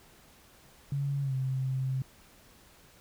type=tone with pitch glide; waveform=sine; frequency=140.3 to 131.66 Hz; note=C#3 to C3; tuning=+21 to +11 cents; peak=-28 dBFS; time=0.92-2.02 s; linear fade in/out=2 ms; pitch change=-110 cents; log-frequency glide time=1.22-1.33 s; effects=pink hiss -58 dBFS RMS until 3 s